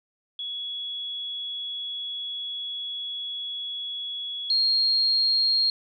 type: tone pair in turn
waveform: sine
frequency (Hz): 3365 / 4240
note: G#7 / C8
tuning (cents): +22 / +22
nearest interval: major third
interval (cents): 400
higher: second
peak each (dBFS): -30 / -19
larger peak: second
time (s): 0.39-4.5 / 4.5-5.7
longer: first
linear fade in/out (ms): 2
effects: none